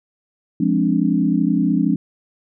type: chord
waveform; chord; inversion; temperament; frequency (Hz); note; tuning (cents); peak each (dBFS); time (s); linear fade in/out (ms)
sine; D half-diminished seventh; first; equal with one note detuned; 174.61 / 207.7 / 263 / 293.7; F3 / Ab3 / C4 / D4; 0 / 0 / +9 / 0; -20; 0.6-1.96; 5
effects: none